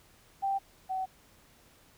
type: tone pair in turn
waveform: sine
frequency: 784 / 755.5 Hz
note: G5 / F#5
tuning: 0 / +36 cents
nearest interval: minor second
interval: 64 cents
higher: first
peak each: -27 / -30 dBFS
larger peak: first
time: 0.42-0.59 / 0.89-1.06 s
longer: neither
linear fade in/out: 20 ms
effects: pink hiss -61 dBFS RMS until 1.97 s